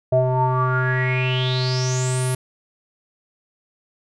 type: tone with low-pass filter sweep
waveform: square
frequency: 128.1 Hz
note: C3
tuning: 36 cents flat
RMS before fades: -20 dBFS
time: 0.12-2.35 s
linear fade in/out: 5 ms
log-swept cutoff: 610 to 11000 Hz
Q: 10
effects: none